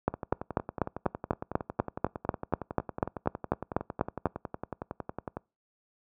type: two click trains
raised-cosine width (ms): 1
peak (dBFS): -10 / -20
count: 18 / 58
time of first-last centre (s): 0.08-4.257 / 0.14-5.369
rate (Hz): 4.07 / 10.9
effects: noise-tail reverb RT60 0.3 s tail -26 dB re dry + high-pass 60 Hz 12 dB/octave